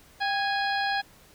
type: harmonic tone with a mistuned harmonic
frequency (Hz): 828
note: G#5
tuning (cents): -5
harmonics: 1 / 2 / 3 / 4 / 5 / 6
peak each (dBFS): -27 / -29 / -38 / -37 / -36 / -40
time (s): 0.2-1.02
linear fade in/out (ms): 20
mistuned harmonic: 1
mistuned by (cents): -77
effects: pink hiss -55 dBFS RMS until 1.34 s